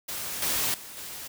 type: noise with level steps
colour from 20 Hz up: white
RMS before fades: -34 / -27 / -43 / -39 dBFS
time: 0.08-1.28 s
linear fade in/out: 10 ms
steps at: 0.42 / 0.74 / 0.97 s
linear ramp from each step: 2 ms
effects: none